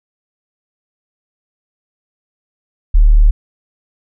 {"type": "tone", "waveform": "sine", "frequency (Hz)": 37.49, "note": "D1", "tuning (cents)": 36, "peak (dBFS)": -4, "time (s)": [2.94, 3.31], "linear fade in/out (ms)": 10, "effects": []}